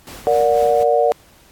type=noise with tremolo; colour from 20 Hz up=pink; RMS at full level=-35 dBFS; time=0.07-0.83 s; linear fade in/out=0 ms; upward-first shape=sine; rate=4.1 Hz; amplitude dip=50%
type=chord; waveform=sine; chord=Bb augmented; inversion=none; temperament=just; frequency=466.2 / 582.7 / 728.4 Hz; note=Bb4 / D5 / F#5; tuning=0 / -14 / -27 cents; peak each=-16 / -16 / -17 dBFS; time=0.27-1.12 s; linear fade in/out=0 ms
effects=pink hiss -50 dBFS RMS until 1.51 s + AAC 64 kbps